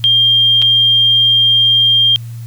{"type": "tone with dropouts", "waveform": "sine", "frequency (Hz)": 3199, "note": "G7", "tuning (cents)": 34, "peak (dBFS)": -7, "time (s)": [0.04, 2.16], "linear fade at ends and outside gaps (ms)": 0, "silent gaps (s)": [0.618, 0.623], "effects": ["added 116 Hz sine -24 dBFS peak until 2.46 s", "white hiss -45 dBFS RMS until 2.46 s"]}